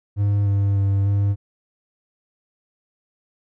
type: tone with pitch steps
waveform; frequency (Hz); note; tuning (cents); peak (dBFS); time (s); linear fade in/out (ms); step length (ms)
triangle; 101.6 / 99.8 / 98.7 / 100.5; G#2 / G2 / G2 / G2; -38 / +32 / +12 / +44; -14; 0.16-1.36; 50; 300
effects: none